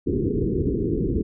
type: low-pass noise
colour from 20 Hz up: white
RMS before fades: -23 dBFS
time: 0.06-1.23 s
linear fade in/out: 20 ms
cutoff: 450 Hz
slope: 96 dB/octave
effects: none